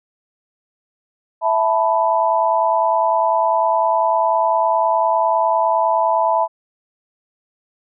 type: chord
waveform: sine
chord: E suspended fourth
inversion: none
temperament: just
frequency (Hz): 659.3 / 879 / 988.9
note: E5 / A5 / B5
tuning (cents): 0 / -2 / +2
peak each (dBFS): -18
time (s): 1.41-6.48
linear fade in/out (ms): 50
effects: none